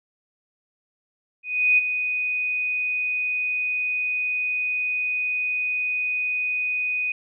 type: tone with ADSR envelope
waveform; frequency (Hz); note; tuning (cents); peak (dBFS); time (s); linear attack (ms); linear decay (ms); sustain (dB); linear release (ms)
sine; 2489; D#7; 0; -13; 1.43-7.12; 350; 19; -9; 3
effects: none